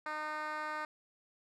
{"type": "tone with band-pass filter", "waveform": "10% pulse", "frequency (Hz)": 305.7, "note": "D#4", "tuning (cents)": -30, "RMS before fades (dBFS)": -39, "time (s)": [0.06, 0.85], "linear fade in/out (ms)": 2, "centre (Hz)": 1300, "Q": 1.2, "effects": []}